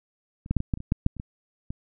clicks, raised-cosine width 5 ms, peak -28 / -11 / -9 / -15 / -12 / -25 / -24 / -9 / -7 / -27 / -21 / -20 dBFS, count 12, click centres 0.461 / 0.51 / 0.567 / 0.604 / 0.738 / 0.774 / 0.804 / 0.921 / 1.064 / 1.167 / 1.199 / 1.705 s, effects none

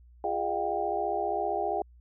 sine tone cluster, 349.7 / 412.5 / 618 / 712 / 787 Hz, F4 / G#4 / D#5 / F5 / G5, +2 / -12 / -12 / +33 / +7 cents, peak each -37 / -33 / -35 / -32 / -32 dBFS, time 0.24-1.82 s, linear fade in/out 2 ms, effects added 60 Hz sine -52 dBFS peak until 2 s

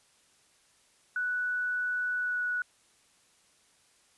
sine tone with pitch glide, 1480 to 1469.8 Hz, F#6 to F#6, 0 to -12 cents, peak -28 dBFS, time 1.16-2.62 s, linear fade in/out 2 ms, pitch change -12 cents, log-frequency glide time 2.17-2.42 s, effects white hiss -65 dBFS RMS until 4.17 s + resampled to 24000 Hz

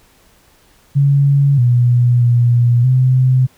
sine tone with pitch steps, 140.5 / 121.9 / 120.2 / 128.7 Hz, C#3 / B2 / B2 / C3, +24 / -22 / -46 / -28 cents, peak -8 dBFS, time 0.95-3.47 s, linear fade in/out 20 ms, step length 630 ms, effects pink hiss -51 dBFS RMS until 3.57 s

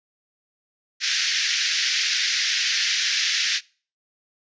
white band-pass noise, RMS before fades -23 dBFS, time 1-3.61 s, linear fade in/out 50 ms, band 1600 to 6000 Hz, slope 48 dB/octave, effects noise-tail reverb RT60 0.4 s tail -24 dB re dry + resampled to 16000 Hz

